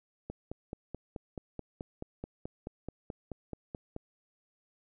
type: click train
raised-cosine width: 2 ms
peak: -25 dBFS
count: 18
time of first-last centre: 0.3-3.964 s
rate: 4.64 Hz
effects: none